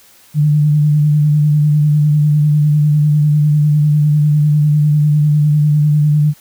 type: tone with vibrato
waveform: sine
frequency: 149.4 Hz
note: D3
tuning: 30 cents sharp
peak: -8 dBFS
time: 0.34-6.34 s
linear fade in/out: 50 ms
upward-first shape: sine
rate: 10 Hz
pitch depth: 27 cents each way
effects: white hiss -46 dBFS RMS until 6.4 s